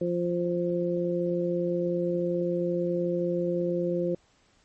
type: harmonic tone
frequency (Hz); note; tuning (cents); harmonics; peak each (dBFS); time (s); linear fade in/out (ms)
174.61; F3; 0; 1 / 2 / 3; -30 / -28 / -29; 0.01-4.15; 5
effects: pink hiss -64 dBFS RMS until 4.64 s + MP3 32 kbps